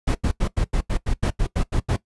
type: noise bursts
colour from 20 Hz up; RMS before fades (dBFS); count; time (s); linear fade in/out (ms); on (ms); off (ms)
brown; -20; 12; 0.07-1.965; 10; 80; 85
effects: noise-tail reverb RT60 0.1 s tail -18 dB re dry + resampled to 24000 Hz